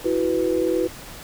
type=chord; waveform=sine; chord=E suspended second; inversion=none; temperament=just; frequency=329.6 / 370.8 / 494.4 Hz; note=E4 / F#4 / B4; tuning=0 / +4 / +2 cents; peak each=-23 dBFS; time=0.04-0.88 s; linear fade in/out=20 ms; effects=pink hiss -39 dBFS RMS until 1.23 s